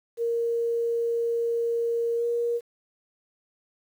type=tone with pitch glide; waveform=sine; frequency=466.2 to 472.2 Hz; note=A#4 to A#4; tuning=0 to +22 cents; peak=-23 dBFS; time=0.17-2.61 s; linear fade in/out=50 ms; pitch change=+22 cents; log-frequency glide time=2.16-2.25 s; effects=9-bit